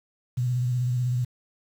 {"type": "tone with vibrato", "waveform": "sine", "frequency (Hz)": 124, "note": "B2", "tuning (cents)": 7, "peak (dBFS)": -22, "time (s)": [0.37, 1.25], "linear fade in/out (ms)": 10, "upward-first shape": "square", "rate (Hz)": 16, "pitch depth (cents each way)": 32, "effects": ["8-bit"]}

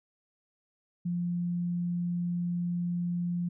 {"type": "tone", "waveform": "sine", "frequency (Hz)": 174.61, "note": "F3", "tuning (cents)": 0, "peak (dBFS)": -28, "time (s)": [1.05, 3.49], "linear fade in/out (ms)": 10, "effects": []}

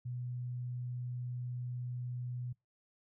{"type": "tone", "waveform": "sine", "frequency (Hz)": 123.47, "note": "B2", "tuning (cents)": 0, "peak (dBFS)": -37, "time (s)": [0.05, 2.53], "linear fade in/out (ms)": 10, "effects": ["noise-tail reverb RT60 0.2 s tail -24 dB re dry"]}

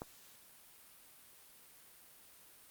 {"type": "click", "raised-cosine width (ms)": 1, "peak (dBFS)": -27, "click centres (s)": 0.019, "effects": ["white hiss -60 dBFS RMS until 2.7 s", "Opus 48 kbps"]}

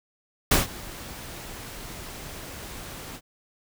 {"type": "noise with ADSR envelope", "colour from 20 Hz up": "pink", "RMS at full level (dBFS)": -17, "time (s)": [0.51, 3.21], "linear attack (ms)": 5, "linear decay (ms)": 150, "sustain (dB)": -22, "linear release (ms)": 60, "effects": []}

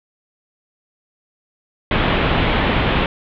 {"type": "low-pass noise", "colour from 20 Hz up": "pink", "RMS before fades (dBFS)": -17, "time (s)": [1.91, 3.06], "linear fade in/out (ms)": 2, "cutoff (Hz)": 3500, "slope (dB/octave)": 48, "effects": []}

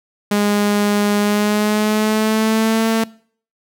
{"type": "tone with pitch glide", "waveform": "sawtooth", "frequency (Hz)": [205.9, 224.5], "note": ["G#3", "A3"], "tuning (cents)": [-15, 35], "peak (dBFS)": -10, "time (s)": [0.31, 3.04], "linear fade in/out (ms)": 5, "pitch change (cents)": 150, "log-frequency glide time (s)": [1.19, 2.87], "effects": ["noise-tail reverb RT60 0.5 s tail -22 dB re dry"]}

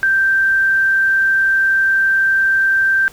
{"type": "tone", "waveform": "sine", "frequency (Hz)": 1568, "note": "G6", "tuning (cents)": 0, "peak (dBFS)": -11, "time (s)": [0.03, 3.08], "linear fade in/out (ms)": 0, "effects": ["pink hiss -42 dBFS RMS until 3.12 s"]}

